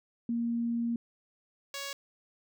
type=tone pair in turn; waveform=sine / 5% pulse; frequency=234.2 / 557 Hz; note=A#3 / C#5; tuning=+8 / +8 cents; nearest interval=octave + minor third; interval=1500 cents; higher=second; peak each=-28 / -25 dBFS; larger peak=second; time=0.29-0.96 / 1.74-1.93 s; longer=first; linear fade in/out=2 ms; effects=none